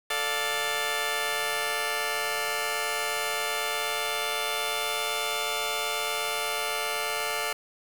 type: chord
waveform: 10% pulse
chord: D minor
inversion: second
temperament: just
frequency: 440.5 / 587.3 / 704.8 Hz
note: A4 / D5 / F5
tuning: +2 / 0 / +16 cents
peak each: -23 dBFS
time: 0.1-7.53 s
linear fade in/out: 5 ms
effects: 7-bit